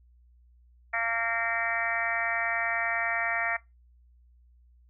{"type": "harmonic tone with a mistuned harmonic", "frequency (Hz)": 230, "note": "A#3", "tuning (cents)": -23, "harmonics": [3, 4, 5, 6, 7, 8, 9, 10], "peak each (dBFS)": [-34, -39, -39, -34, -41, -30, -35, -35], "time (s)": [0.93, 3.57], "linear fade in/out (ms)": 10, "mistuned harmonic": 4, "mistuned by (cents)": -15, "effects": ["noise-tail reverb RT60 0.2 s tail -20 dB re dry", "added 60 Hz sine -56 dBFS peak until 4.89 s"]}